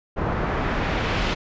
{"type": "noise with low-pass filter sweep", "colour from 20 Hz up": "pink", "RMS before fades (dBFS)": -24, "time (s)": [0.16, 1.35], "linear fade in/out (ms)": 20, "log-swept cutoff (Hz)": [1100, 3600], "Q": 1, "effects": ["resampled to 16000 Hz"]}